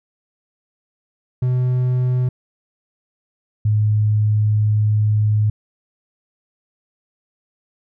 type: tone pair in turn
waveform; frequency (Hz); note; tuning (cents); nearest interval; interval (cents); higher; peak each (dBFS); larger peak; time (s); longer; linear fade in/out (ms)
triangle / sine; 126 / 106.35; B2 / G#2; +35 / +42; minor third; 293; first; -13; neither; 1.42-2.29 / 3.65-5.5; second; 5
effects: none